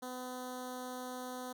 10% pulse tone with notch filter, 252.3 Hz, B3, 37 cents sharp, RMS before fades -43 dBFS, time 0.02-1.53 s, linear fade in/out 10 ms, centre 2300 Hz, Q 0.79, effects none

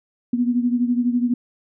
sine beating tone pair, 240.9 / 252.9 Hz, B3 / B3, -43 / +41 cents, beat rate 12 Hz, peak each -18 / -23 dBFS, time 0.33-1.34 s, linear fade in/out 5 ms, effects none

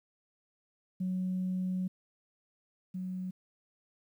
sine tone pair in turn, 184.6 / 184.6 Hz, F#3 / F#3, -4 / -4 cents, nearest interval unison, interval 0 cents, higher neither, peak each -29 / -34 dBFS, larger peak first, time 1-1.88 / 2.94-3.31 s, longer first, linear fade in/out 10 ms, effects tanh soft clip ceiling -26 dBFS + 11-bit

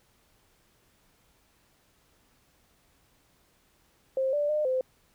sine tone with pitch steps, 529 / 586 / 605 / 516 Hz, C5 / D5 / D#5 / C5, +19 / -4 / -49 / -24 cents, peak -24 dBFS, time 4.17-4.81 s, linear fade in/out 2 ms, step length 160 ms, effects pink hiss -66 dBFS RMS until 5.14 s

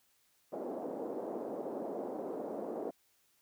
white band-pass noise, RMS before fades -40 dBFS, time 0.52-2.91 s, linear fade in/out 10 ms, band 250 to 620 Hz, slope 24 dB/octave, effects white hiss -72 dBFS RMS until 3.41 s

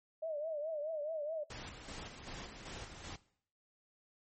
sine tone with vibrato, 616 Hz, D#5, 17 cents flat, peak -36 dBFS, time 0.22-1.44 s, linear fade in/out 10 ms, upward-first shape triangle, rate 4.7 Hz, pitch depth 130 cents each way
pink noise with tremolo, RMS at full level -46 dBFS, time 1.5-3.16 s, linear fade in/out 5 ms, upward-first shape square, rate 2.6 Hz, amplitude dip 45%
effects noise-tail reverb RT60 0.6 s tail -19 dB re dry + MP3 32 kbps

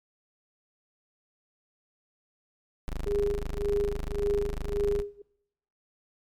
25% pulse tone, 26.06 Hz, G#0, 7 cents sharp, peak -27 dBFS, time 2.88-5.02 s, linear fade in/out 0 ms
sine tone with tremolo, 408 Hz, G#4, 31 cents flat, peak -24 dBFS, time 3.06-5.22 s, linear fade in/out 5 ms, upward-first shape sine, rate 1.8 Hz, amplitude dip 100%
effects noise-tail reverb RT60 0.8 s tail -23 dB re dry + MP3 96 kbps

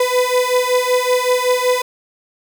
35% pulse beating tone pair, 497.2 / 502.5 Hz, B4 / B4, +12 / +30 cents, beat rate 5.3 Hz, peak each -15 dBFS, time 0-1.82 s, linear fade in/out 5 ms, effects none

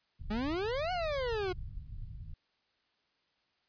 pink low-pass noise, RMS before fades -43 dBFS, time 0.19-2.34 s, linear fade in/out 5 ms, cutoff 120 Hz, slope 24 dB/octave
40% pulse exponential two-way sweep, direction up then down, 201.9 to 748 to 353.8 Hz, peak -31 dBFS, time 0.3-1.53 s, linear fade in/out 10 ms, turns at 0.92 s
effects white hiss -75 dBFS RMS until 3.68 s + resampled to 11025 Hz

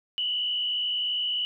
sine tone with frequency modulation, 2962 Hz, F#7, 1 cent sharp, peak -25 dBFS, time 0.18-1.45 s, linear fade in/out 0 ms, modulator 62.9 Hz, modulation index 1.3, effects none

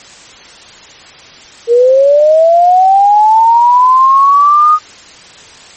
sine linear sweep, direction up, 461.8 to 1244.5 Hz, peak -3 dBFS, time 1.67-4.79 s, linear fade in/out 50 ms, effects white hiss -35 dBFS RMS until 5.76 s + MP3 32 kbps

